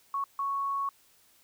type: tone bursts at uneven times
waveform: sine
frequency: 1108.7 Hz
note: C#6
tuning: in tune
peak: -28 dBFS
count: 2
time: 0.14-0.24 / 0.39-0.89 s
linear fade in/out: 2 ms
effects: white hiss -63 dBFS RMS until 1.43 s